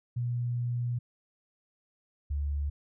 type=tone pair in turn; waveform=sine; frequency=121 / 71.95 Hz; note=B2 / D2; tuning=-35 / -35 cents; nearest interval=major sixth; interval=900 cents; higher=first; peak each=-28 dBFS; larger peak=neither; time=0.16-0.99 / 2.3-2.7 s; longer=first; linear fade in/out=10 ms; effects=none